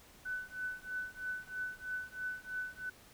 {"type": "tone with tremolo", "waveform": "sine", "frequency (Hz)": 1500, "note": "F#6", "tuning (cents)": 23, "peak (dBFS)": -34, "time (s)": [0.25, 2.9], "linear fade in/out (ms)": 10, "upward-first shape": "triangle", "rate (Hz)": 3.1, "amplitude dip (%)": 100, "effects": ["pink hiss -59 dBFS RMS until 3.13 s"]}